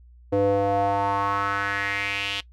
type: tone with band-pass filter sweep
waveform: square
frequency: 99.8 Hz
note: G2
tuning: 32 cents sharp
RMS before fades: -24 dBFS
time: 0.32-2.41 s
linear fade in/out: 10 ms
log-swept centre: 440 to 3200 Hz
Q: 3.8
effects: noise-tail reverb RT60 0.1 s tail -20 dB re dry + added 60 Hz sine -47 dBFS peak until 2.52 s